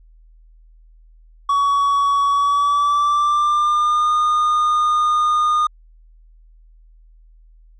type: tone with pitch glide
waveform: triangle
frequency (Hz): 1127 to 1221.9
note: C#6 to D#6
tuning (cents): +28 to -32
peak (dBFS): -12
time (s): 1.49-5.67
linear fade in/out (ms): 5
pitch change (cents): +140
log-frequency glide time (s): 2.28-4.12
effects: added 40 Hz sine -45 dBFS peak until 7.79 s + resampled to 22050 Hz